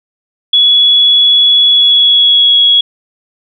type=tone with pitch glide; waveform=sine; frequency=3384 to 3337 Hz; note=G#7 to G#7; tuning=+32 to +8 cents; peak=-4 dBFS; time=0.53-2.81 s; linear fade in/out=5 ms; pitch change=-24 cents; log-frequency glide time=1.69-2.57 s; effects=none